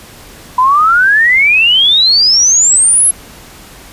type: exponential sweep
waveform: sine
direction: up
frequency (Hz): 987.8 to 11175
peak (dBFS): -5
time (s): 0.58-3.11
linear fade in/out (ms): 5
effects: pink hiss -35 dBFS RMS until 3.92 s + resampled to 32000 Hz